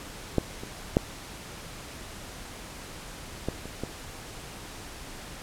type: clicks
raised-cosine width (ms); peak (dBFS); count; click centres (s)
2; -8 / -24 / -6 / -14 / -25 / -17; 6; 0.383 / 0.635 / 0.969 / 3.486 / 3.656 / 3.836
effects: pink hiss -42 dBFS RMS until 5.42 s + low-pass 11000 Hz 12 dB/octave